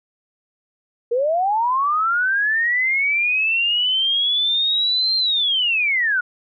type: linear two-way sweep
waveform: sine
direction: up then down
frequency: 456.3 to 4186 to 1417 Hz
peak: -16 dBFS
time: 1.11-6.21 s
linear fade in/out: 10 ms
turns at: 5.16 s
effects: none